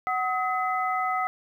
sine tone cluster, 746 / 1271 / 2024 Hz, F#5 / D#6 / B6, +14 / +36 / +42 cents, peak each -27 / -27 / -33 dBFS, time 0.07-1.27 s, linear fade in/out 0 ms, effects 10-bit

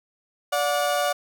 30% pulse tone pair together, 581.8 / 724 Hz, D5 / F#5, -16 / -38 cents, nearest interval major third, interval 378 cents, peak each -21 / -22 dBFS, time 0.52-1.13 s, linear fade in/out 10 ms, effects none

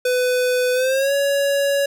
square tone with pitch glide, 500 to 561.2 Hz, B4 to C#5, +21 to +21 cents, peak -17 dBFS, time 0.05-1.86 s, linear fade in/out 5 ms, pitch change +200 cents, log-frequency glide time 0.73-1.13 s, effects none

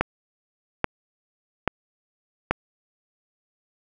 click train, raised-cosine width 0.5 ms, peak -4 dBFS, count 4, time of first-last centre 0.01-2.51 s, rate 1.2 Hz, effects none

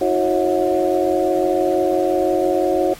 sine tone cluster, 320.4 / 366.4 / 548 / 636 / 726 Hz, E4 / F#4 / C#5 / D#5 / F#5, -49 / -17 / -20 / +38 / -33 cents, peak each -22 / -19 / -20 / -25 / -23 dBFS, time 0.01-2.94 s, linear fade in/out 5 ms, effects pink hiss -40 dBFS RMS until 2.99 s + AAC 48 kbps

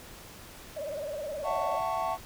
sine tone with vibrato, 590 Hz, D5, 8 cents sharp, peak -33 dBFS, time 0.76-1.79 s, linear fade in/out 10 ms, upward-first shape triangle, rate 19 Hz, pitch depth 140 cents each way
triangle chord, F# minor seventh, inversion third, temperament just, 666 / 740 / 888 / 1110 Hz, E5 / F#5 / A5 / C#6, +18 / 0 / +16 / +2 cents, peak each -32 dBFS, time 1.43-2.18 s, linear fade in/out 50 ms
effects pink hiss -48 dBFS RMS until 2.25 s

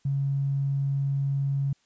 triangle tone with tanh clipping, 138.59 Hz, C#3, in tune, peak -23 dBFS, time 0.05-1.73 s, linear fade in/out 5 ms, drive 3 dB, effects white hiss -67 dBFS RMS until 1.85 s + resampled to 16000 Hz

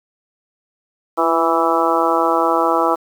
harmonic tone with a mistuned harmonic, 164.81 Hz, E3, in tune, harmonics 2 / 3 / 4 / 5 / 6 / 7 / 8, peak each -21 / -21 / -21 / -21 / -21 / -21 / -21 dBFS, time 1.17-2.96 s, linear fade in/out 20 ms, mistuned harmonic 2, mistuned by +30 cents, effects 7-bit

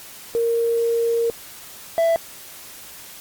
sine / triangle tone pair in turn, 464.2 / 663.8 Hz, A#4 / E5, -7 / +12 cents, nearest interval tritone, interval 619 cents, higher second, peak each -17 / -13 dBFS, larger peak second, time 0.35-1.3 / 1.98-2.16 s, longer first, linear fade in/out 0 ms, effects white hiss -40 dBFS RMS until 3.2 s + Opus 48 kbps

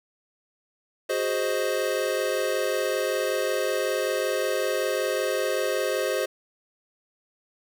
square chord, Ab dominant seventh, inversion third, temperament equal, 370 / 415.3 / 523.3 / 622.3 Hz, Gb4 / Ab4 / C5 / Eb5, 0 / 0 / 0 / 0 cents, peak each -32 / -31 / -28 / -31 dBFS, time 1.09-6.26 s, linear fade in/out 10 ms, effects none

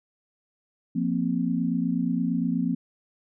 sine chord, F suspended fourth, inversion none, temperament equal, 174.61 / 233.1 / 261.6 Hz, F3 / Bb3 / C4, 0 / 0 / 0 cents, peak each -27 dBFS, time 0.95-2.75 s, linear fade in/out 10 ms, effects none

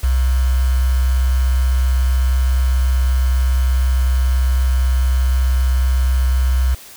sine tone with quantisation, 64 Hz, C2, 38 cents flat, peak -12 dBFS, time 0.03-6.75 s, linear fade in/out 10 ms, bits 5, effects white hiss -39 dBFS RMS until 6.96 s

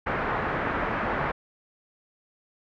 white low-pass noise, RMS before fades -28 dBFS, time 0.06-1.32 s, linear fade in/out 10 ms, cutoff 1700 Hz, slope 24 dB/octave, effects none

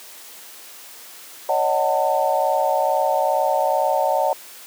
sine chord, D# half-diminished seventh, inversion third, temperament just, 560 / 622.3 / 746.7 / 896 Hz, C#5 / D#5 / F#5 / A5, +18 / 0 / +16 / +31 cents, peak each -22 dBFS, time 1.49-4.33 s, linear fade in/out 2 ms, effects white hiss -41 dBFS RMS until 4.66 s + high-pass 300 Hz 12 dB/octave

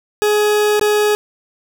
40% pulse tone with dropouts, 419.6 Hz, G#4, 18 cents sharp, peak -11 dBFS, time 0.22-1.15 s, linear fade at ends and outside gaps 0 ms, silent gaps 0.795-0.812 s, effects none

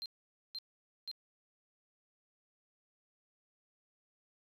sine tone bursts, 4161 Hz, C8, 10 cents flat, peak -38 dBFS, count 3, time 0.02-1.114 s, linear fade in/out 0 ms, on 38 ms, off 490 ms, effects tanh soft clip ceiling -36 dBFS

